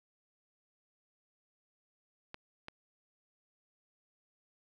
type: clicks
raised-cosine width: 0.3 ms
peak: -27 dBFS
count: 2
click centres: 2.344 / 2.684 s
effects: none